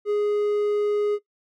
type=tone; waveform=triangle; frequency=415.3 Hz; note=G#4; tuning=in tune; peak=-18 dBFS; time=0.05-1.19 s; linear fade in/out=50 ms; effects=noise-tail reverb RT60 0.1 s tail -19 dB re dry